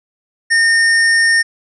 square tone, 1828 Hz, A#6, 34 cents flat, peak -10 dBFS, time 0.5-1.43 s, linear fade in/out 20 ms, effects resampled to 24000 Hz

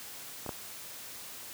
clicks, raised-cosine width 1 ms, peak -25 / -20 dBFS, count 2, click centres 0.463 / 0.492 s, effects white hiss -45 dBFS RMS until 1.53 s + high-pass 60 Hz 12 dB/octave

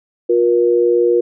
sine tone pair together, 356 / 476.5 Hz, F4 / A#4, +33 / +38 cents, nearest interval perfect fourth, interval 505 cents, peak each -13 dBFS, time 0.29-1.21 s, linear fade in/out 10 ms, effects none

